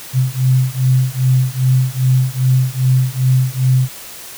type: beating tone pair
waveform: sine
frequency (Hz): 128 / 130.5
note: C3 / C3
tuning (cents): -38 / -4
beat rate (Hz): 2.5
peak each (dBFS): -14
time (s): 0.13-3.89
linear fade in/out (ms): 50
effects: white hiss -33 dBFS RMS until 4.37 s